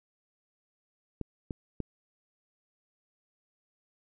clicks, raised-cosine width 3 ms, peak -21 / -22 / -20 dBFS, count 3, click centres 1.213 / 1.508 / 1.803 s, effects none

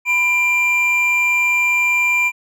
triangle tone pair together, 996.6 / 2375 Hz, B5 / D7, +15 / +19 cents, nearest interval octave + minor third, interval 1504 cents, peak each -23 / -12 dBFS, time 0.05-2.32 s, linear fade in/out 50 ms, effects none

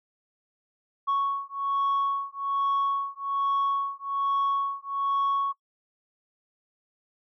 sine beating tone pair, 1108.7 / 1109.9 Hz, C#6 / C#6, 0 / +2 cents, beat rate 1.2 Hz, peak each -26 dBFS, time 1.07-5.53 s, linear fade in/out 20 ms, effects noise-tail reverb RT60 0.1 s tail -23 dB re dry + tanh soft clip ceiling -20 dBFS

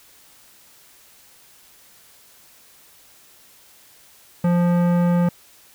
sine tone with tanh clipping, 174.61 Hz, F3, in tune, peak -17 dBFS, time 4.44-5.29 s, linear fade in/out 5 ms, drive 16 dB, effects white hiss -51 dBFS RMS until 5.74 s

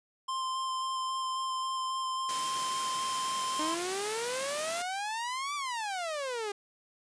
square tone with vibrato, 1046.5 Hz, C6, in tune, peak -32 dBFS, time 0.28-3.75 s, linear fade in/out 10 ms, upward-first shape square, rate 3.7 Hz, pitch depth 8 cents each way
white high-pass noise, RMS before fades -37 dBFS, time 2.29-4.82 s, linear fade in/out 0 ms, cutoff 130 Hz, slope 24 dB/octave
sawtooth exponential two-way sweep, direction up then down, 301.4 to 1183 to 398.3 Hz, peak -29 dBFS, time 3.59-6.52 s, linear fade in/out 5 ms, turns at 5.55 s
effects resampled to 22050 Hz

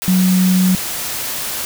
sine tone in noise, 185 Hz, F#3, in tune, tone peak -10 dBFS, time 0.08-0.75 s, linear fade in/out 0 ms, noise white, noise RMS -23 dBFS, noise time 0.02-1.65 s, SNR +10 dB, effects none

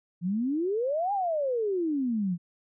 sine exponential two-way sweep, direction up then down, 166.6 to 828 to 166.6 Hz, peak -25 dBFS, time 0.21-2.38 s, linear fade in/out 50 ms, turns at 1.13 s, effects none

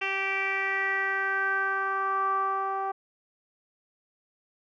10% pulse tone with low-pass filter sweep, 388.7 Hz, G4, 15 cents flat, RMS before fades -28 dBFS, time 0.01-2.92 s, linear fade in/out 10 ms, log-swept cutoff 2700 to 940 Hz, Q 5.3, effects none

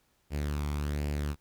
sawtooth tone with flanger, 73.3 Hz, D2, 3 cents flat, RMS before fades -32 dBFS, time 0.3-1.36 s, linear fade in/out 50 ms, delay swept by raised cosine 0.4 to 0.9 ms, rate 1.3 Hz, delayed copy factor +0.5, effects pink hiss -71 dBFS RMS until 1.4 s

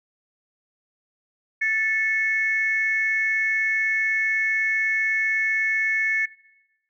sine tone pair together, 1760.1 / 2196 Hz, A6 / C#7, 0 / -17 cents, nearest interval major third, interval 383 cents, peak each -22 dBFS, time 1.61-6.26 s, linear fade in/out 10 ms, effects noise-tail reverb RT60 1.0 s tail -21 dB re dry + tanh soft clip ceiling -12 dBFS

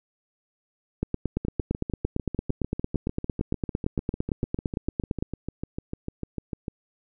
two click trains, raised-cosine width 3 ms, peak -17 / -12 dBFS, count 36 / 38, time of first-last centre 1.45-6.682 / 1.03-5.225 s, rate 6.69 / 8.82 Hz, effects none

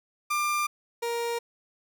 30% pulse tone pair in turn, 1193 / 469.6 Hz, D6 / A#4, +27 / +13 cents, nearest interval octave + major third, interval 1614 cents, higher first, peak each -22 / -25 dBFS, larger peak first, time 0.3-0.67 / 1.02-1.39 s, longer neither, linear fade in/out 10 ms, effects none

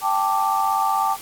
sine chord, G suspended second, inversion none, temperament equal, 784 / 880 / 1174.7 Hz, G5 / A5 / D6, 0 / 0 / 0 cents, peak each -22 dBFS, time 0.01-1.17 s, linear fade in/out 50 ms, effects white hiss -38 dBFS RMS until 1.21 s + AAC 64 kbps

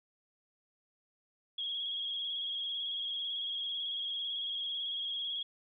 sine tone with vibrato, 3300 Hz, G#7, 12 cents flat, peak -34 dBFS, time 1.58-5.43 s, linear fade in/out 5 ms, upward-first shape square, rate 18 Hz, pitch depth 28 cents each way, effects none

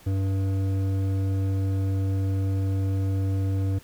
sine tone with hard clipping, 96.6 Hz, G2, 25 cents flat, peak -24 dBFS, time 0.06-3.79 s, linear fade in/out 10 ms, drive 10 dB, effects pink hiss -52 dBFS RMS until 3.83 s

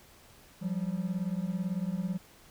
triangle beating tone pair, 174.61 / 192.61 Hz, F3 / G3, 0 / -30 cents, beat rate 18 Hz, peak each -31 dBFS, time 0.61-2.18 s, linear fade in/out 20 ms, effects pink hiss -57 dBFS RMS until 2.5 s

